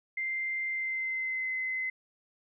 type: tone with pitch glide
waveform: sine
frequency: 2090 to 2048 Hz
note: C7 to C7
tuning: -2 to -38 cents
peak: -30 dBFS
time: 0.17-1.9 s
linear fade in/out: 5 ms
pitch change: -36 cents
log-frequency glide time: 0.68-1.51 s
effects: none